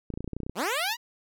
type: clicks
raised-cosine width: 3 ms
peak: -21 dBFS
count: 12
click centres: 0.103 / 0.139 / 0.175 / 0.206 / 0.244 / 0.277 / 0.333 / 0.366 / 0.403 / 0.433 / 0.465 / 0.496 s
type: linear sweep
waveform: 10% pulse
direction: up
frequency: 146.83 to 987.8 Hz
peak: -18 dBFS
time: 0.55-0.97 s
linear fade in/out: 50 ms
effects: none